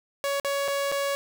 sawtooth tone with dropouts, 560 Hz, C#5, 18 cents sharp, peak -21 dBFS, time 0.24-1.15 s, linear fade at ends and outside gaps 0 ms, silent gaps 0.399-0.447 / 0.679-0.683 / 0.916-0.922 s, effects none

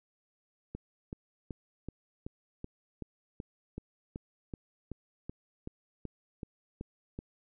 click train, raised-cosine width 3 ms, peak -26 dBFS, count 18, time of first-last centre 0.75-7.189 s, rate 2.64 Hz, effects none

